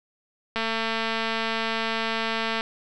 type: click train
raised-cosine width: 0.3 ms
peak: -11 dBFS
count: 462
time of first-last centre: 0.56-2.609 s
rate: 225 Hz
effects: none